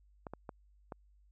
clicks, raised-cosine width 1 ms, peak -28 dBFS, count 4, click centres 0.268 / 0.336 / 0.492 / 0.922 s, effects added 50 Hz sine -62 dBFS peak until 1.31 s

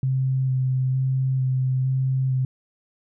sine tone with vibrato, 130.81 Hz, C3, in tune, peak -19 dBFS, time 0.03-2.45 s, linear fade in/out 2 ms, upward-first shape square, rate 1.1 Hz, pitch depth 12 cents each way, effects none

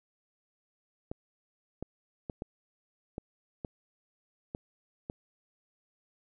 clicks, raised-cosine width 2 ms, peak -23 dBFS, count 8, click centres 1.115 / 1.826 / 2.298 / 2.421 / 3.181 / 3.648 / 4.549 / 5.099 s, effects none

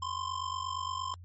square ring-modulated tone, 1046.5 Hz, C6, in tune, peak -31 dBFS, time 0.02-1.14 s, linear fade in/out 0 ms, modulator 24.3 Hz, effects added 88 Hz sine -46 dBFS peak until 1.24 s + MP3 32 kbps

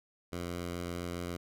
10% pulse tone with vibrato, 87.31 Hz, F2, in tune, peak -28 dBFS, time 0.32-1.37 s, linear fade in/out 10 ms, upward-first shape triangle, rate 4.7 Hz, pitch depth 10 cents each way, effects none

